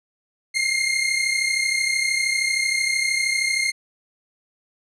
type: tone pair together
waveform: sawtooth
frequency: 2106 / 2139 Hz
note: C7 / C7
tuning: +11 / +38 cents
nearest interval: unison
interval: 27 cents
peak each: -19 dBFS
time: 0.54-3.72 s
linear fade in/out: 20 ms
effects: resampled to 24000 Hz